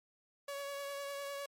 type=tone with vibrato; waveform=sawtooth; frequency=562 Hz; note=C#5; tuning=24 cents sharp; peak=-36 dBFS; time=0.48-1.46 s; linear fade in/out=5 ms; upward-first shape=triangle; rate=9.9 Hz; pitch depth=20 cents each way; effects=MP3 64 kbps